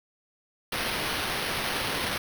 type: noise with sample-and-hold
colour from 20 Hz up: violet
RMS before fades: -30 dBFS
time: 0.72-2.18 s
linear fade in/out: 5 ms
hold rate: 7350 Hz
effects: none